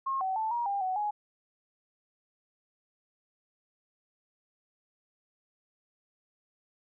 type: tone with pitch steps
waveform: sine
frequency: 1076 / 759 / 879 / 950 / 800 / 747 / 835 Hz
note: C6 / F#5 / A5 / A#5 / G5 / F#5 / G#5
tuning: +48 / +44 / -2 / +33 / +35 / +16 / +9 cents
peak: -28 dBFS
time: 0.06-1.11 s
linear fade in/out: 10 ms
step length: 150 ms
effects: none